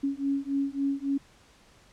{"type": "beating tone pair", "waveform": "sine", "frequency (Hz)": [275.6, 279.2], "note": ["C#4", "C#4"], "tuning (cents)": [-10, 13], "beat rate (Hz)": 3.6, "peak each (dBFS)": -29, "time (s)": [0.03, 1.18], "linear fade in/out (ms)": 10, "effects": ["pink hiss -58 dBFS RMS until 1.92 s", "low-pass 8000 Hz 12 dB/octave"]}